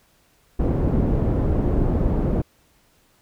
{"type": "low-pass noise", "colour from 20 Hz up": "pink", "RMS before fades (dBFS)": -20, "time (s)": [0.59, 2.42], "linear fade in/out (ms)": 10, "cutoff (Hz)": 410, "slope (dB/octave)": 12, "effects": ["pink hiss -60 dBFS RMS until 3.21 s"]}